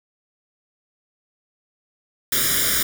white noise with comb filter, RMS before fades -20 dBFS, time 2.32-2.83 s, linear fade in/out 5 ms, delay 0.57 ms, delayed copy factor +1, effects none

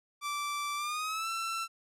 sawtooth tone with pitch glide, 1167 to 1340.5 Hz, D6 to E6, -11 to +29 cents, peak -29 dBFS, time 0.21-1.68 s, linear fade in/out 50 ms, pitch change +240 cents, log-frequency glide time 0.76-1.29 s, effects low-pass 12000 Hz 12 dB/octave

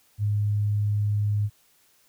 sine tone, 103.83 Hz, G#2, in tune, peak -21 dBFS, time 0.18-1.5 s, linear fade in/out 50 ms, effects white hiss -62 dBFS RMS until 2.08 s

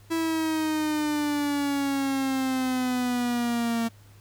45% pulse exponential sweep, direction down, 329.6 to 228.7 Hz, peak -24 dBFS, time 0.1-3.89 s, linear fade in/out 20 ms, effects added 102 Hz sine -50 dBFS peak until 4.2 s + pink hiss -58 dBFS RMS until 4.2 s

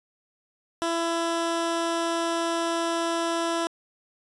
15% pulse tone, 334.6 Hz, E4, 26 cents sharp, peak -18 dBFS, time 0.82-3.67 s, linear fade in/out 0 ms, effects resampled to 24000 Hz

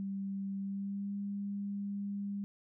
sine tone with pitch glide, 196 to 201 Hz, G3 to G3, 0 to +44 cents, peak -35 dBFS, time 0-2.44 s, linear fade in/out 0 ms, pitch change +44 cents, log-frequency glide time 0.6-1.15 s, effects none

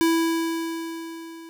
square tone with level ramp, 329.6 Hz, E4, in tune, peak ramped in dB -17 to -40 dBFS, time 0.01-1.49 s, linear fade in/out 0 ms, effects none

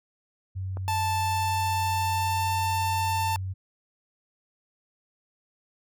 sine tone, 94.4 Hz, F#2, 35 cents sharp, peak -29 dBFS, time 0.55-3.54 s, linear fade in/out 20 ms
click, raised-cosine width 1 ms, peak -25 dBFS, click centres 0.771 s
45% pulse tone with pitch glide, 880 to 891.3 Hz, A5 to A5, 0 to +22 cents, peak -25 dBFS, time 0.88-3.36 s, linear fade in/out 0 ms, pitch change +22 cents, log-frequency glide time 1.13-2.52 s
effects none

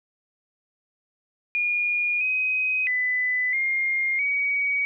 sine tone with pitch steps, 2433 / 2519 / 2000 / 2123 / 2259 Hz, D#7 / D#7 / B6 / C7 / C#7, -39 / +21 / +21 / +25 / +32 cents, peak -21 dBFS, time 1.55-4.85 s, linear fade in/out 0 ms, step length 660 ms, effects none

